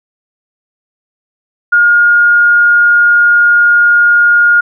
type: tone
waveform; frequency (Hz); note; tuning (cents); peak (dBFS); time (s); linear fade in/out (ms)
sine; 1424; F6; +33; -4; 1.72-4.61; 10
effects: none